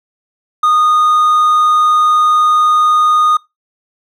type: tone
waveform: triangle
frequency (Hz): 1232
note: D#6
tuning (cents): -17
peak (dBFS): -6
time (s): 0.63-3.37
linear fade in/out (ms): 5
effects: noise-tail reverb RT60 0.2 s tail -21 dB re dry